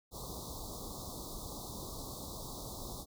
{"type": "band-stop noise", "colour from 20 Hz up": "pink", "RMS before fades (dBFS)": -44, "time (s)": [0.11, 3.06], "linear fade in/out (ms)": 50, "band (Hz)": [1200, 3600], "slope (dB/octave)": 96, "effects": []}